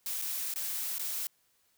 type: noise with dropouts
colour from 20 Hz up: blue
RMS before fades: -35 dBFS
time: 0.06-1.27 s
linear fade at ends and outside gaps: 1 ms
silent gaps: 0.216-0.221 / 0.539-0.559 / 0.983-0.994 s
effects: white hiss -71 dBFS RMS until 1.77 s